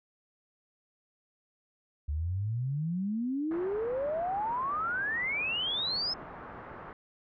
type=exponential sweep; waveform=sine; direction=up; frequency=70.5 to 5274 Hz; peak=-29 dBFS; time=2.08-6.14 s; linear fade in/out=10 ms
type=low-pass noise; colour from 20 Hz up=white; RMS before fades=-45 dBFS; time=3.51-6.93 s; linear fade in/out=2 ms; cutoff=1400 Hz; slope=24 dB/octave
effects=none